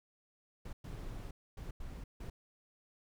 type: noise bursts at uneven times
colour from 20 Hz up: brown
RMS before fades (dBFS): -44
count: 5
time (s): 0.65-0.73 / 0.84-1.31 / 1.57-1.71 / 1.8-2.04 / 2.2-2.3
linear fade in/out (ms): 5
effects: none